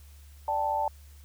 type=chord; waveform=sine; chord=D suspended fourth; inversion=none; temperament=equal; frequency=587.3 / 784 / 880 Hz; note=D5 / G5 / A5; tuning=0 / 0 / 0 cents; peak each=-33 / -32 / -27 dBFS; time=0.48-0.88 s; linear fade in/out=2 ms; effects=added 72 Hz sine -48 dBFS peak until 1.24 s + white hiss -60 dBFS RMS until 1.24 s